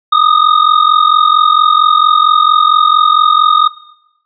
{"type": "ring-modulated tone", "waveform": "square", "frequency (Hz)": 1235, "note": "D#6", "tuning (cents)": -13, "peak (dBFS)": -4, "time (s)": [0.12, 3.68], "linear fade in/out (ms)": 5, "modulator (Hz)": 22.2, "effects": ["noise-tail reverb RT60 0.8 s tail -17 dB re dry", "resampled to 11025 Hz"]}